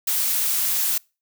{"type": "noise", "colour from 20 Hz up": "blue", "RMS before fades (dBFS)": -22, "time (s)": [0.07, 0.98], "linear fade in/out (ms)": 5, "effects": ["noise-tail reverb RT60 0.3 s tail -26 dB re dry"]}